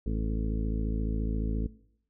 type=harmonic tone; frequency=54.4 Hz; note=A1; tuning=19 cents flat; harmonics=1 / 2 / 3 / 4 / 5 / 6 / 8 / 9; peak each=-29 / -36 / -39 / -36 / -39 / -43 / -43 / -52 dBFS; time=0.06-1.67 s; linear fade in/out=5 ms; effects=noise-tail reverb RT60 0.7 s tail -20 dB re dry